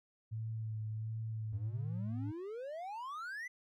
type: tone with vibrato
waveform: sine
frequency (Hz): 110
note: A2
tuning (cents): 0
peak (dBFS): -37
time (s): 0.31-2.32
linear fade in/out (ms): 20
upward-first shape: sine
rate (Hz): 1.4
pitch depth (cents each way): 25
type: exponential sweep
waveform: triangle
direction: up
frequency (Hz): 87.31 to 2046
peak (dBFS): -39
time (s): 1.52-3.48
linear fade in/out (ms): 10
effects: none